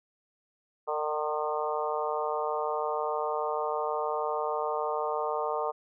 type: harmonic tone with a mistuned harmonic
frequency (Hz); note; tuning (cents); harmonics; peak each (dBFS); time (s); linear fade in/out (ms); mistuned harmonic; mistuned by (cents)
152.2; D#3; -38; 3 / 4 / 5 / 6 / 7 / 8; -33 / -34 / -35 / -36 / -36 / -37; 0.87-5.72; 20; 4; -16
effects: none